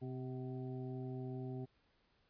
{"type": "harmonic tone with a mistuned harmonic", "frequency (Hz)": 128.9, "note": "C3", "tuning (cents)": -26, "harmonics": [1, 2, 3, 5, 6], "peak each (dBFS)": [-43, -47, -48, -58, -58], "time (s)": [0.01, 1.66], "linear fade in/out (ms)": 20, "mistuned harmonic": 6, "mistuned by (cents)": -34, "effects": ["pink hiss -75 dBFS RMS until 2.29 s", "resampled to 11025 Hz"]}